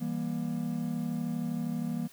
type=chord; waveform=triangle; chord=E diminished; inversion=none; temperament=just; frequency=164.81 / 197.78 / 237.3 Hz; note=E3 / G3 / Bb3; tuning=0 / +16 / +31 cents; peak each=-33 / -35 / -31 dBFS; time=0-2.08 s; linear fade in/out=20 ms; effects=white hiss -56 dBFS RMS until 2.12 s

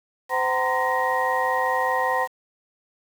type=tone cluster; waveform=sine; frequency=515 / 760 / 927 / 1032 / 1880 Hz; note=C5 / F#5 / A#5 / C6 / A#6; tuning=-28 / +46 / -10 / -24 / +14 cents; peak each=-26 dBFS; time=0.29-2.28 s; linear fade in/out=50 ms; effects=tanh soft clip ceiling -10 dBFS + 7-bit

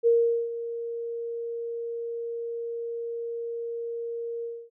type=tone with ADSR envelope; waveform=sine; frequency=466.2 Hz; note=A#4; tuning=in tune; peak=-16 dBFS; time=0.03-4.7 s; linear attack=37 ms; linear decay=420 ms; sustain=-14 dB; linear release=260 ms; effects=none

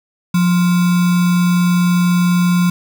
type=tone with sample-and-hold; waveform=sine; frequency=177.2 Hz; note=F3; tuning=25 cents sharp; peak=-10 dBFS; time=0.34-2.7 s; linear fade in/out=5 ms; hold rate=1225 Hz; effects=none

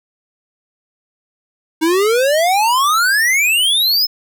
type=exponential sweep; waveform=square; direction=up; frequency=310.4 to 5280 Hz; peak=-12 dBFS; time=1.81-4.07 s; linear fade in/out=20 ms; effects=none

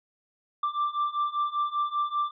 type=beating tone pair; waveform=triangle; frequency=1174.7 / 1179.8 Hz; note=D6 / D6; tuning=0 / +8 cents; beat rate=5.1 Hz; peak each=-28 / -26 dBFS; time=0.63-2.31 s; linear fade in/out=5 ms; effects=resampled to 11025 Hz

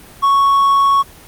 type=tone; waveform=triangle; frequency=1109 Hz; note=C#6; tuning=in tune; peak=-7 dBFS; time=0.22-1.03 s; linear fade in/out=20 ms; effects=pink hiss -40 dBFS RMS until 1.27 s + Opus 32 kbps

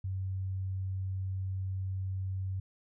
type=tone; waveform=sine; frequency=94.9 Hz; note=F#2; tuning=44 cents sharp; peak=-32 dBFS; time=0.04-2.6 s; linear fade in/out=5 ms; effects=none

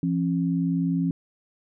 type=tone pair together; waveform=sine; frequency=170.09 / 270 Hz; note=F3 / C#4; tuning=-45 / -45 cents; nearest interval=minor sixth; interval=800 cents; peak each=-23 / -25 dBFS; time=0.03-1.11 s; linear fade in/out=2 ms; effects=none

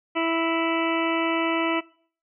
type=harmonic tone; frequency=329.6 Hz; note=E4; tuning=in tune; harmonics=1 / 2 / 3 / 4 / 6 / 7 / 8 / 9; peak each=-25 / -28 / -30 / -31 / -33 / -33 / -34 / -35 dBFS; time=0.15-1.81 s; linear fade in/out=20 ms; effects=noise-tail reverb RT60 0.5 s tail -22 dB re dry

